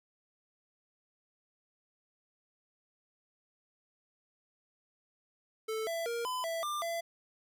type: tone with pitch steps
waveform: square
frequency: 439.8 / 667 / 468.9 / 1009 / 662 / 1192 / 675 Hz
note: A4 / E5 / A#4 / B5 / E5 / D6 / E5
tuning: -1 / +20 / +10 / +37 / +7 / +25 / +41 cents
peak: -34 dBFS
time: 5.68-7.01 s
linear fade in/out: 10 ms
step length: 190 ms
effects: none